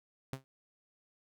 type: tone with exponential decay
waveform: sawtooth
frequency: 133.1 Hz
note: C3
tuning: 30 cents sharp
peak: -30 dBFS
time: 0.33-0.44 s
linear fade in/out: 0 ms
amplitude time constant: 22 ms
effects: none